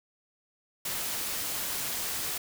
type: noise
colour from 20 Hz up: white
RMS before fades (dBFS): -33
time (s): 0.85-2.38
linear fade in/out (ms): 5
effects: none